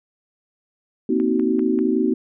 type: chord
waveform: sine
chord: C half-diminished seventh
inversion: third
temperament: just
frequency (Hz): 235.5 / 261.6 / 314 / 376.7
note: Bb3 / C4 / Eb4 / Gb4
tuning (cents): +18 / 0 / +16 / +31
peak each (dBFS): -22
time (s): 1.09-2.14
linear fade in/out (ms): 5
type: click train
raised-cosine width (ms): 0.5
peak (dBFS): -25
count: 4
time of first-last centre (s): 1.2-1.789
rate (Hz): 5.09
effects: none